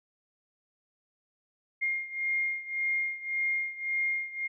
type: beating tone pair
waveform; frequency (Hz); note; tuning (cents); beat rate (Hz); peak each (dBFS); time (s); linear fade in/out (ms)
sine; 2125 / 2126.8; C7 / C7; +26 / +28; 1.8; -30 / -33; 1.81-4.48; 20
effects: none

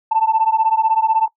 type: beating tone pair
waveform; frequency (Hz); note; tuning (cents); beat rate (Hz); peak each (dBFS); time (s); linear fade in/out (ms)
sine; 880 / 896; A5 / A5; 0 / +31; 16; -15; 0.11-1.28; 10
effects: noise-tail reverb RT60 0.1 s tail -20 dB re dry + tanh soft clip ceiling -6 dBFS

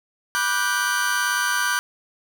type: chord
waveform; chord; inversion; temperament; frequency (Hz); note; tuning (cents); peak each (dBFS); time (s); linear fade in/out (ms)
40% pulse; G major seventh; first; just; 980 / 1176 / 1470 / 1568; B5 / D6 / F#6 / G6; -14 / +2 / -12 / 0; -28 / -27 / -24 / -23; 0.35-1.79; 0
effects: none

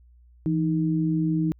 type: tone pair together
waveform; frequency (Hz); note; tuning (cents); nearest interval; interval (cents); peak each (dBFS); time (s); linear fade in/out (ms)
sine; 165.5 / 312.4; E3 / D#4; +7 / +7; major seventh; 1100; -23 / -24; 0.46-1.52; 0
effects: added 60 Hz sine -51 dBFS peak until 1.59 s

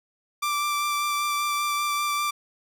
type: tone with vibrato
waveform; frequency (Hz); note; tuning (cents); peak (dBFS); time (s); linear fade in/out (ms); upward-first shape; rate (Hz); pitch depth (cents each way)
sawtooth; 1174.7; D6; 0; -20; 0.42-2.31; 10; sine; 5.1; 12
effects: none

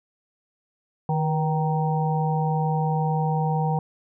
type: harmonic tone with a mistuned harmonic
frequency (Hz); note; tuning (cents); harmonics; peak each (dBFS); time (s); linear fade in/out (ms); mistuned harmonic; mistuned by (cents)
155.56; D#3; 0; 1 / 3 / 5 / 6; -22 / -31 / -27 / -31; 1.09-3.79; 2; 3; +54
effects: none

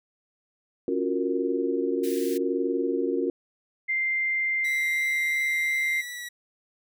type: chord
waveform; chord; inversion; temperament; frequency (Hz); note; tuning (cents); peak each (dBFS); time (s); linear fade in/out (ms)
sine; Gb major seventh; second; equal with one note detuned; 277.2 / 349.2 / 370 / 464.6; Db4 / F4 / Gb4 / Bb4; 0 / 0 / 0 / -6; -29; 0.88-3.3; 2
type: high-pass noise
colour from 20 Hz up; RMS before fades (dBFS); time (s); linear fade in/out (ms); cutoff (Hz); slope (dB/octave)
white; -40; 2.03-2.38; 10; 1600; 96
type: tone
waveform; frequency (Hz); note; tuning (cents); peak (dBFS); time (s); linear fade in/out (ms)
sine; 2093; C7; 0; -23; 3.88-6.02; 20
type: tone with vibrato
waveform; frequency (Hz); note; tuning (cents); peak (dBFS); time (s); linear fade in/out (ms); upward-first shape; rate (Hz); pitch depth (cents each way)
sawtooth; 1943; B6; -29; -31; 4.64-6.29; 10; triangle; 2.9; 12
effects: none

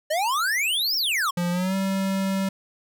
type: exponential two-way sweep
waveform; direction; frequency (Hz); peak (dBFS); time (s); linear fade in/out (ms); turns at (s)
square; up then down; 587.3 to 5588 to 1034; -22; 0.1-1.31; 10; 0.96
type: tone with pitch glide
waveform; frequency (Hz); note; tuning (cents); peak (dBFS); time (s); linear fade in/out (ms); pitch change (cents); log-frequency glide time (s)
square; 175.1 to 193.17; F3 to G3; +5 to -25; -23; 1.37-2.49; 5; +170; 1.51-1.75
effects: none

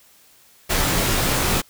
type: noise with comb filter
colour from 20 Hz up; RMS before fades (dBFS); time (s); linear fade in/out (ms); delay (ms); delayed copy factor
pink; -20; 0.69-1.62; 20; 20; -0.65
effects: white hiss -53 dBFS RMS until 1.69 s

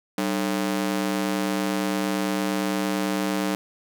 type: ring-modulated tone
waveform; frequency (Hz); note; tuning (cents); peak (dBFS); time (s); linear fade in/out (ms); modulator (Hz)
sawtooth; 246.9; B3; 0; -16; 0.18-3.55; 0; 54.4
effects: none

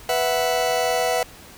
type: chord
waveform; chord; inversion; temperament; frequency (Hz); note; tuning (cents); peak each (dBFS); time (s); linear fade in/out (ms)
40% pulse; B suspended fourth; none; just; 493.9 / 658.5 / 740.8; B4 / E5 / F#5; 0 / -2 / +2; -23; 0.09-1.23; 2
effects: pink hiss -44 dBFS RMS until 1.57 s

